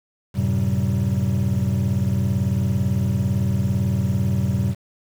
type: tone cluster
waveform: triangle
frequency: 92.3 / 110.1 / 130.3 / 190.9 Hz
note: F#2 / A2 / C3 / G3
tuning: -4 / +2 / -7 / -46 cents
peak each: -21 dBFS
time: 0.34-4.75 s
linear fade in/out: 50 ms
effects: tanh soft clip ceiling -10 dBFS + 7-bit